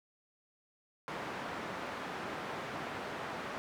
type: band-pass noise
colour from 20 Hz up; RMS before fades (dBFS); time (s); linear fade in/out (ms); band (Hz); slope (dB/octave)
white; -41; 1.08-3.58; 0; 120 to 1400; 12
effects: none